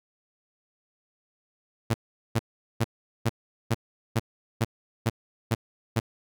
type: tone bursts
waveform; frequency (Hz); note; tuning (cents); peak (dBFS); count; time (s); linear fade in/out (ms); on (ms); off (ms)
sawtooth; 114.3; A#2; -34; -17; 10; 1.9-6; 10; 41; 410
effects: none